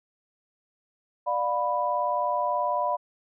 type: chord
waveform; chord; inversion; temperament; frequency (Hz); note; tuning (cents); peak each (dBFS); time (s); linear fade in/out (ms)
sine; B diminished; first; just; 592.7 / 711.2 / 987.8; D5 / F5 / B5; +16 / +31 / 0; -29 / -29 / -26; 1.26-2.97; 20
effects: none